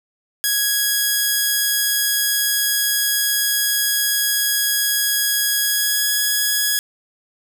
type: tone with pitch glide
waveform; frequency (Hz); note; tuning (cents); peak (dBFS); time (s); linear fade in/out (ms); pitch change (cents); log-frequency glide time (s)
5% pulse; 1661.2 to 1672.8; G#6 to G#6; 0 to +12; -6; 0.44-6.79; 0; +12; 5.6-6.09
effects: none